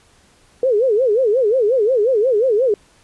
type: tone with vibrato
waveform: sine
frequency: 467.5 Hz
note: A#4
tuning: 5 cents sharp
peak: -12 dBFS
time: 0.63-2.74 s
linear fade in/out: 2 ms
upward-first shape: sine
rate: 5.6 Hz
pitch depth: 240 cents each way
effects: pink hiss -53 dBFS RMS until 3.03 s + resampled to 24000 Hz